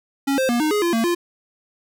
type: tone with pitch steps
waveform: square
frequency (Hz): 276.1 / 525 / 238.7 / 307.8 / 416.7 / 343.3 / 227.6 / 347.3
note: C#4 / C5 / A#3 / D#4 / G#4 / F4 / A#3 / F4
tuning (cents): -7 / +6 / +41 / -19 / +6 / -30 / -41 / -10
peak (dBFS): -18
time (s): 0.27-1.15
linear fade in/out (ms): 10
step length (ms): 110
effects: none